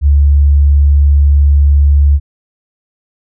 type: tone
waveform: sine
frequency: 71.5 Hz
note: D2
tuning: 46 cents flat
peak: -4 dBFS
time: 0.01-2.2 s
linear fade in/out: 50 ms
effects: none